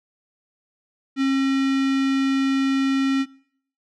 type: tone with notch filter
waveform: square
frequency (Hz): 270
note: C#4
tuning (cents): -45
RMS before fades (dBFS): -20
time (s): 1.16-3.26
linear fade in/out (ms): 50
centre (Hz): 770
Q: 1.3
effects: noise-tail reverb RT60 0.6 s tail -22 dB re dry + low-pass 4000 Hz 12 dB/octave

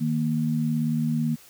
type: tone pair together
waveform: sine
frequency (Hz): 154.9 / 233.1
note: D#3 / A#3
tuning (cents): -7 / 0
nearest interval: perfect fifth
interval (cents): 707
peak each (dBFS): -25 / -24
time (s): 0-1.36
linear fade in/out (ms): 20
effects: white hiss -51 dBFS RMS until 1.49 s

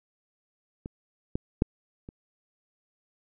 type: clicks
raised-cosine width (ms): 3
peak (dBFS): -23 / -15 / -8 / -28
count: 4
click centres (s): 0.859 / 1.355 / 1.621 / 2.089
effects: none

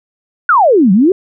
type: exponential two-way sweep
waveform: sine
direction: down then up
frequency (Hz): 1507 to 178.4 to 402.4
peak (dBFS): -5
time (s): 0.49-1.12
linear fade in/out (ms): 2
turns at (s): 0.92
effects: none

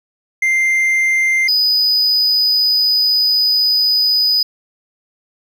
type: tone pair in turn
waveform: triangle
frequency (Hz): 2093 / 4978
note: C7 / D#8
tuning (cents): 0 / 0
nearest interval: octave + minor third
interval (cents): 1500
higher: second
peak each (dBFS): -10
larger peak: neither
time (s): 0.42-1.48 / 1.48-4.43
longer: second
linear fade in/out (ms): 5
effects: none

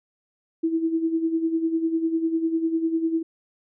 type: tone with tremolo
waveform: sine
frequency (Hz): 326.6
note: E4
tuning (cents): -16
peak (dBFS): -18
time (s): 0.63-3.23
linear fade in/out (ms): 10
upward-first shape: sine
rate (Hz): 10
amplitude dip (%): 65
effects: none

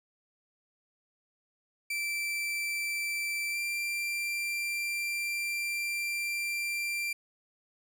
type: tone with pitch glide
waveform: 40% pulse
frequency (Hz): 2337 to 2363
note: D7 to D7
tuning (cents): -9 to +10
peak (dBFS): -30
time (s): 1.9-7.13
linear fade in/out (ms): 5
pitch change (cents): +19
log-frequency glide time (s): 3.51-3.58
effects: none

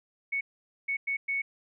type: tone bursts at uneven times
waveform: sine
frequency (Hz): 2217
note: C#7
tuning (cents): 0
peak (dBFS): -27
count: 4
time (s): 0.32-0.41 / 0.88-0.97 / 1.07-1.17 / 1.28-1.42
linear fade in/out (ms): 10
effects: none

